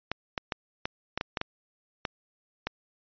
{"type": "clicks", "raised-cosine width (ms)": 0.3, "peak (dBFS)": -13, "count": 10, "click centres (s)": [0.116, 0.378, 0.522, 0.855, 1.176, 1.211, 1.372, 1.414, 2.052, 2.67], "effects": ["resampled to 11025 Hz"]}